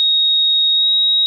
sine tone with pitch glide, 3756 to 3797 Hz, A#7 to A#7, +12 to +31 cents, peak -11 dBFS, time 0-1.26 s, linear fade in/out 0 ms, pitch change +19 cents, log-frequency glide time 0.74-0.87 s, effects none

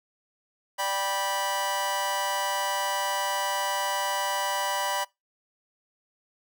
sawtooth chord, G major, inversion second, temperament just, 588 / 784 / 980 Hz, D5 / G5 / B5, +2 / 0 / -14 cents, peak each -29 / -28 / -25 dBFS, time 0.78-5.05 s, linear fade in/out 20 ms, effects noise-tail reverb RT60 0.2 s tail -23 dB re dry

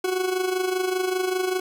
40% pulse tone with amplitude modulation, 370 Hz, F#4, in tune, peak -19 dBFS, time 0.04-1.6 s, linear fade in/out 5 ms, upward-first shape sine, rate 25.1 Hz, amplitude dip 60%, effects none

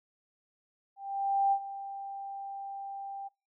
sine tone with ADSR envelope, 790 Hz, G5, 13 cents sharp, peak -22 dBFS, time 0.96-3.29 s, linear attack 560 ms, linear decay 70 ms, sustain -15 dB, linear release 21 ms, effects noise-tail reverb RT60 0.3 s tail -26 dB re dry

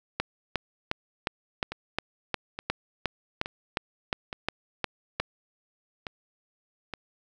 two click trains, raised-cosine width 0.3 ms, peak -18 / -10 dBFS, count 7 / 15, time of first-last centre 1.72-6.937 / 0.2-5.2 s, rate 1.15 / 2.8 Hz, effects none

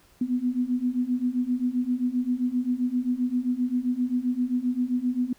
sine beating tone pair, 244.3 / 251.9 Hz, B3 / B3, -19 / +34 cents, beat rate 7.6 Hz, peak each -27 / -25 dBFS, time 0.21-5.33 s, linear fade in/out 5 ms, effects pink hiss -59 dBFS RMS until 5.38 s

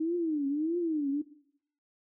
sine tone with vibrato, 311.1 Hz, D#4, in tune, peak -27 dBFS, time 0-1.22 s, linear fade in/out 10 ms, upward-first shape triangle, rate 1.6 Hz, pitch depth 230 cents each way, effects noise-tail reverb RT60 0.7 s tail -18 dB re dry

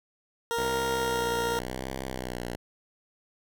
20% pulse tone, 466.2 Hz, A#4, in tune, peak -22 dBFS, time 0.51-1.59 s, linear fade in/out 0 ms
5% pulse tone with vibrato, 62.9 Hz, B1, 32 cents sharp, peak -22 dBFS, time 0.57-2.56 s, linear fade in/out 5 ms, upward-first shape sine, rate 0.9 Hz, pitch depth 81 cents each way
effects none

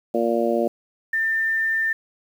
harmonic tone, 116.6 Hz, A#2, 1 cent sharp, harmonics 2 / 3 / 4 / 5 / 6, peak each -25 / -24 / -25 / -23 / -28 dBFS, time 0.14-0.68 s, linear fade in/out 5 ms
sine tone, 1794 Hz, A6, 33 cents sharp, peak -19 dBFS, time 1.13-1.93 s, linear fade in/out 5 ms
effects 8-bit

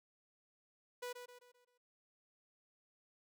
sawtooth tone with echo, 491.4 Hz, B4, 9 cents flat, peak -38 dBFS, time 1.02-1.13 s, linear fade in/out 10 ms, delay 130 ms, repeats 5, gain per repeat -7 dB, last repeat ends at 1.78 s, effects none

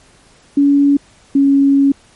sine tone pair in turn, 283 / 277.3 Hz, C#4 / C#4, +36 / +1 cents, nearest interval unison, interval 35 cents, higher first, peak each -7 dBFS, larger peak neither, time 0.57-0.97 / 1.35-1.92 s, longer second, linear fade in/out 5 ms, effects pink hiss -48 dBFS RMS until 2.15 s + MP3 48 kbps

